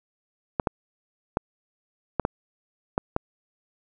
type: clicks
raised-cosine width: 1 ms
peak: -8 dBFS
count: 7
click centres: 0.598 / 0.672 / 1.371 / 2.197 / 2.251 / 2.979 / 3.164 s
effects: none